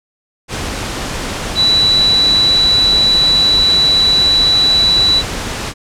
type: tone in noise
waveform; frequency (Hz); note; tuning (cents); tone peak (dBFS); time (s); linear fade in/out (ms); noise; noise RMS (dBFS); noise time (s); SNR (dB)
sine; 3951; B7; 0; -8; 1.55-5.23; 50; pink; -21; 0.48-5.74; +10
effects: low-pass 8000 Hz 12 dB/octave